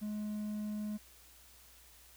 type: tone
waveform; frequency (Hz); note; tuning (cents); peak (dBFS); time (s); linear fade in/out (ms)
triangle; 210.8; G#3; +26; -34; 0.01-0.98; 20
effects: added 60 Hz sine -64 dBFS peak until 2.16 s + white hiss -60 dBFS RMS until 2.16 s